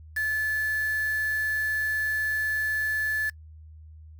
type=tone with quantisation; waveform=sine; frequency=1732 Hz; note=A6; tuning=28 cents flat; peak=-24 dBFS; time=0.16-3.3 s; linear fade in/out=10 ms; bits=6; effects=noise-tail reverb RT60 0.1 s tail -25 dB re dry + added 78 Hz sine -44 dBFS peak until 4.19 s